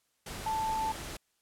sine tone in noise, 880 Hz, A5, in tune, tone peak -29 dBFS, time 0.46-0.92 s, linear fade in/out 5 ms, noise pink, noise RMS -41 dBFS, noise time 0.26-1.17 s, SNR +9 dB, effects white hiss -75 dBFS RMS until 1.41 s + low-pass 12000 Hz 12 dB/octave

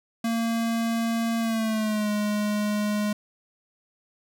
square tone with pitch glide, 229.2 to 209 Hz, A#3 to G#3, -29 to +11 cents, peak -24 dBFS, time 0.24-3.13 s, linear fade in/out 5 ms, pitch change -160 cents, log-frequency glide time 1.39-2.1 s, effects none

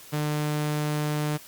sawtooth tone, 150 Hz, D3, 37 cents sharp, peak -21 dBFS, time 0.12-1.38 s, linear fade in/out 20 ms, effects white hiss -47 dBFS RMS until 1.47 s + Opus 48 kbps

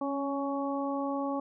harmonic tone with a mistuned harmonic, 279.3 Hz, C#4, 13 cents sharp, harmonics 1 / 2 / 3 / 4, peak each -32 / -35 / -37 / -38 dBFS, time 0.01-1.4 s, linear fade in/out 5 ms, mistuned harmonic 1, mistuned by -18 cents, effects none

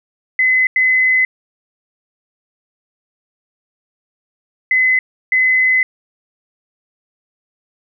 sine tone bursts at uneven times, 2031 Hz, B6, 48 cents sharp, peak -10 dBFS, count 4, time 0.39-0.67 / 0.76-1.25 / 4.71-4.99 / 5.32-5.83 s, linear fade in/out 2 ms, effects none

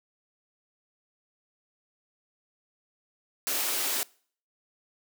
white high-pass noise, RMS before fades -29 dBFS, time 3.47-4.03 s, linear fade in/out 0 ms, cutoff 250 Hz, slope 48 dB/octave, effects noise-tail reverb RT60 0.5 s tail -24 dB re dry

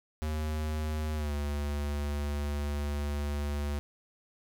square tone with pitch glide, 77 to 72.68 Hz, D#2 to D2, -17 to -17 cents, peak -31 dBFS, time 0.22-3.79 s, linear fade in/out 0 ms, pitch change -100 cents, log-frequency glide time 1.15-1.33 s, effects none

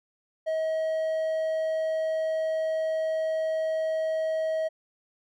triangle tone, 637 Hz, D#5, 41 cents sharp, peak -23 dBFS, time 0.46-4.69 s, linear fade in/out 20 ms, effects none

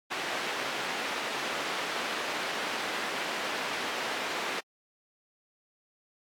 white band-pass noise, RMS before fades -34 dBFS, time 0.1-4.61 s, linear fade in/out 20 ms, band 290 to 2500 Hz, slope 12 dB/octave, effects AAC 64 kbps

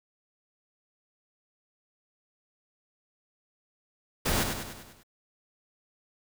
pink noise with echo, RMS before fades -27 dBFS, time 4.25-4.44 s, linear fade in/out 10 ms, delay 99 ms, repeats 6, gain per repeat -5 dB, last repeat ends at 5.034 s, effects none

